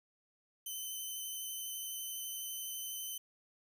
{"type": "tone with vibrato", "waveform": "5% pulse", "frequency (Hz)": 3054, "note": "G7", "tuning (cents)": -46, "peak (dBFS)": -32, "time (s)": [0.66, 3.18], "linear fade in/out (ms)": 5, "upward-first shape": "square", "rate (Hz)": 12, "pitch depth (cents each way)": 9, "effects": []}